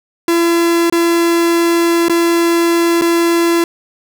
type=tone with dropouts; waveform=45% pulse; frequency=338.6 Hz; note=E4; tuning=46 cents sharp; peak=-10 dBFS; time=0.28-3.64 s; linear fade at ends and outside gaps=2 ms; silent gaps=0.899-0.924 / 2.084-2.096 / 3.013-3.019 s; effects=none